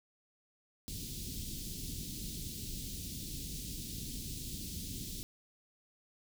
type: band-stop noise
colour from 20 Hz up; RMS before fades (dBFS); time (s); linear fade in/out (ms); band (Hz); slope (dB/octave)
pink; -42; 0.88-5.23; 0; 300 to 3600; 24
effects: none